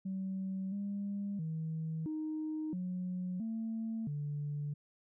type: tone with pitch steps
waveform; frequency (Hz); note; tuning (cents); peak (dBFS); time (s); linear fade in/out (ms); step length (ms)
sine; 190.6 / 201 / 159.8 / 310.7 / 181.8 / 224.1 / 146.2; G3 / G3 / D#3 / D#4 / F#3 / A3 / D3; -48 / +44 / +47 / -2 / -30 / +32 / -7; -34; 0.05-4.74; 10; 670
effects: tanh soft clip ceiling -31 dBFS